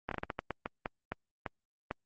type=slowing click train; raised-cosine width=0.5 ms; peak=-19 dBFS; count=13; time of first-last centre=0.09-1.911 s; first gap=23 ms; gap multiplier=1.31; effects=Opus 24 kbps